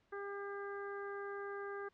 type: harmonic tone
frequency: 401 Hz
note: G4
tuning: 39 cents sharp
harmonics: 1 / 2 / 3 / 4 / 5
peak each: -43 / -52 / -49 / -49 / -60 dBFS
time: 0.12-1.89 s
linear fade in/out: 10 ms
effects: pink hiss -75 dBFS RMS until 1.93 s + low-pass 4000 Hz 12 dB/octave